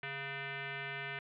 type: tone with frequency modulation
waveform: sine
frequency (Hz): 141.4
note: C#3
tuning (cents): +35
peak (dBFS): -38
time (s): 0.03-1.19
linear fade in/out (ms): 2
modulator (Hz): 552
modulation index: 4.6
effects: MP3 96 kbps